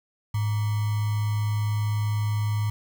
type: tone with sample-and-hold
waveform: sine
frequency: 105.6 Hz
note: G#2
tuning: 29 cents sharp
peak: -22 dBFS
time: 0.34-2.7 s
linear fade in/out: 5 ms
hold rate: 1050 Hz
effects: none